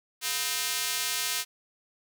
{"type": "tone with high-pass filter", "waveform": "square", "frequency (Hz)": 141.6, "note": "C#3", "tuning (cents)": 37, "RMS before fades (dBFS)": -30, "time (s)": [0.21, 1.45], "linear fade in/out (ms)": 50, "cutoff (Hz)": 2900, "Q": 0.56, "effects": []}